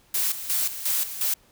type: noise with tremolo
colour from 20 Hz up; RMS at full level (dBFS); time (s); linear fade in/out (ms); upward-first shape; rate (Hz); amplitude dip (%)
blue; -24; 0.14-1.34; 5; square; 2.8; 70
effects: pink hiss -59 dBFS RMS until 1.51 s